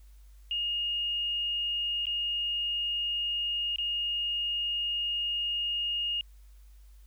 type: tone with dropouts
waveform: sine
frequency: 2850 Hz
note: F7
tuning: 34 cents sharp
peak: -28 dBFS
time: 0.51-6.21 s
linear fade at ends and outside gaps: 1 ms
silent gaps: 2.056-2.068 / 3.76-3.784 s
effects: added 50 Hz sine -50 dBFS peak until 7.06 s + white hiss -68 dBFS RMS until 7.06 s